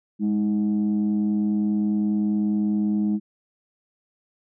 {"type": "tone pair together", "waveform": "sine", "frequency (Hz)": [207.7, 317.5], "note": ["G#3", "D#4"], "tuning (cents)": [0, 35], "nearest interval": "perfect fifth", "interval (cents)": 735, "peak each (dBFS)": [-19, -26], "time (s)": [0.19, 3.2], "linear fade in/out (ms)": 50, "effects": ["tanh soft clip ceiling -15 dBFS"]}